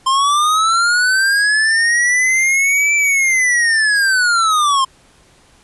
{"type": "linear two-way sweep", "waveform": "square", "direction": "up then down", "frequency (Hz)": [1046.5, 2339, 1046.5], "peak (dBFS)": -12, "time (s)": [0.06, 4.85], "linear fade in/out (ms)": 10, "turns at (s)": 2.95, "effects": ["pink hiss -50 dBFS RMS until 5.63 s", "resampled to 24000 Hz"]}